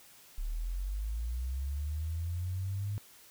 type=linear sweep; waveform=sine; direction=up; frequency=34.75 to 103.83 Hz; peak=-32 dBFS; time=0.38-2.98 s; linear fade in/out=0 ms; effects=white hiss -57 dBFS RMS until 3.3 s